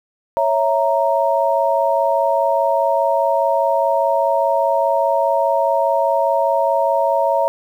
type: chord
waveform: sine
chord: A# diminished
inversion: first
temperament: equal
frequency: 554.4 / 659.3 / 932.3 Hz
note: C#5 / E5 / A#5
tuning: 0 / 0 / 0 cents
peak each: -18 dBFS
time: 0.37-7.48 s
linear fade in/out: 0 ms
effects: 8-bit